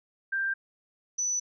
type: tone pair in turn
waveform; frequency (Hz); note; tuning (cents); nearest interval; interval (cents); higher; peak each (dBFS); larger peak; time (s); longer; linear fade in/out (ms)
sine; 1581 / 5969; G6 / F#8; +14 / +14; octave + major seventh; 2300; second; -26; neither; 0.32-0.54 / 1.18-1.4; neither; 10
effects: none